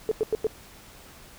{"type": "tone bursts", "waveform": "sine", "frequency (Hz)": 436.3, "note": "A4", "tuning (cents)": -15, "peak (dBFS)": -20, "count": 4, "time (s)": [0.09, 0.468], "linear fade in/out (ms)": 0, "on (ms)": 24, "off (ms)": 94, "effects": ["pink hiss -49 dBFS RMS until 1.38 s"]}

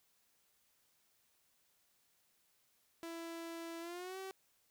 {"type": "tone with pitch glide", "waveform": "sawtooth", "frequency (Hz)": [332.9, 382.4], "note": ["E4", "G4"], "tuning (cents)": [17, -43], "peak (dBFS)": -40, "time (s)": [3.03, 4.31], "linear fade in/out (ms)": 0, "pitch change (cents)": 240, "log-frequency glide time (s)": [3.8, 4.18], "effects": ["white hiss -75 dBFS RMS until 4.7 s"]}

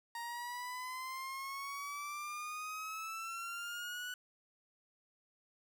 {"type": "exponential sweep", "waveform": "30% pulse", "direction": "up", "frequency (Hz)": [932.3, 1485], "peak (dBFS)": -38, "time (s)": [0.15, 4.14], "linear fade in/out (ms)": 2, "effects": []}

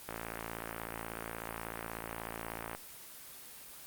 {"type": "click train", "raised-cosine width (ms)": 0.5, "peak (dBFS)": -23, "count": 151, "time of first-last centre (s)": [0.09, 2.75], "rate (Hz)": 56.4, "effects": ["white hiss -50 dBFS RMS until 3.86 s", "Opus 24 kbps"]}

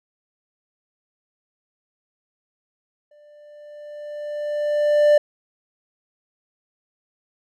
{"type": "tone with exponential growth", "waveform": "triangle", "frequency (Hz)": 592, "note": "D5", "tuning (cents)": 14, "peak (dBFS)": -8, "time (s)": [3.11, 5.18], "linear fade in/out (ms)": 5, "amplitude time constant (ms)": 450, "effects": []}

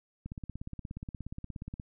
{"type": "click train", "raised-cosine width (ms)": 5, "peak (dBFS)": -27, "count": 27, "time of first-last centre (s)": [0.26, 1.798], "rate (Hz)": 16.9, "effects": []}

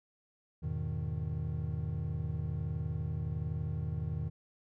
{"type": "chord", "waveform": "triangle", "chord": "E major seventh", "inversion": "none", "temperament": "equal", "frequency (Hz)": [82.41, 103.83, 123.47, 155.56], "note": ["E2", "G#2", "B2", "D#3"], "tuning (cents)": [0, 0, 0, 0], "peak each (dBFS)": [-36, -39, -38, -35], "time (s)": [0.62, 4.3], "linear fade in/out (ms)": 20, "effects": []}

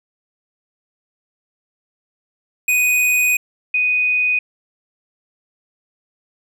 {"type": "tone pair in turn", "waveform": ["square", "sine"], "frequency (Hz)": [2489, 2489], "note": ["D#7", "D#7"], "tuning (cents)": [0, 0], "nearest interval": "unison", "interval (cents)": 0, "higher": "neither", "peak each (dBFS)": -14, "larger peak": "neither", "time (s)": [[2.68, 3.37], [3.74, 4.39]], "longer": "first", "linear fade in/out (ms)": 5, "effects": []}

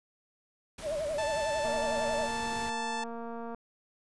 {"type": "noise", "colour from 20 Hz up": "pink", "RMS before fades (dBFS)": -44, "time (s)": [0.78, 2.7], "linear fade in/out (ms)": 5}
{"type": "tone with vibrato", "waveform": "sine", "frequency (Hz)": 608, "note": "D#5", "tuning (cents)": -40, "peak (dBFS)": -30, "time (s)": [0.82, 2.29], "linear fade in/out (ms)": 50, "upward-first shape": "sine", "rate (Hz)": 11, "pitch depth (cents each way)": 110}
{"type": "harmonic tone", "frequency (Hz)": 880, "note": "A5", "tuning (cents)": 0, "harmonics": [1, 2, 3, 4, 5, 6, 7, 8, 9, 10], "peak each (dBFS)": [-34, -40, -44, -46, -48, -50, -51, -52, -53, -54], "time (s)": [1.18, 3.04], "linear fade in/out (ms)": 5}
{"type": "click train", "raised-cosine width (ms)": 1, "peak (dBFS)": -28, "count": 441, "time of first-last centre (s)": [1.65, 3.547], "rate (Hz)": 232}
{"effects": ["resampled to 24000 Hz"]}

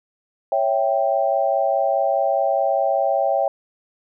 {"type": "chord", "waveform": "sine", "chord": "C# diminished", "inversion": "none", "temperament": "equal", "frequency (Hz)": [554.4, 659.3, 784], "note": ["C#5", "E5", "G5"], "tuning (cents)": [0, 0, 0], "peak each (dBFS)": -21, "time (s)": [0.52, 3.48], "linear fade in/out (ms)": 2, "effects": []}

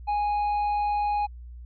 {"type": "tone", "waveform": "triangle", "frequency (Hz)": 828, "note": "G#5", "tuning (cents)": -5, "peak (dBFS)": -21, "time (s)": [0.07, 1.27], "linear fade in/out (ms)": 20, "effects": ["added 60 Hz sine -39 dBFS peak until 1.65 s", "resampled to 11025 Hz"]}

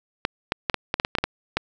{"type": "clicks", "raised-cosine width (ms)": 0.3, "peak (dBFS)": -5, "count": 11, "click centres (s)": [0.251, 0.521, 0.698, 0.743, 0.941, 0.999, 1.049, 1.152, 1.185, 1.24, 1.57], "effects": []}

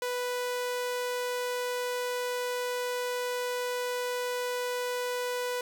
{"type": "tone", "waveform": "sawtooth", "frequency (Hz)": 493.9, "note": "B4", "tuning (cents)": 0, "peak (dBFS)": -26, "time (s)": [0.02, 5.61], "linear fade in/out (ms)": 2, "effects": []}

